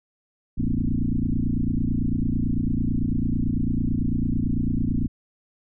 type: tone with frequency modulation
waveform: sine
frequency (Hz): 123.8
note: B2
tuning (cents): +5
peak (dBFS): -20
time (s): 0.57-5.08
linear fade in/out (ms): 20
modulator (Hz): 29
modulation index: 5.3
effects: none